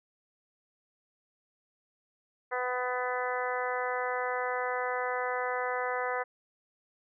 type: harmonic tone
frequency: 250 Hz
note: B3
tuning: 21 cents sharp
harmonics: 2 / 3 / 4 / 5 / 6 / 7 / 8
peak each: -34 / -36 / -37 / -38 / -39 / -39 / -40 dBFS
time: 2.51-6.24 s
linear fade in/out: 20 ms
effects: none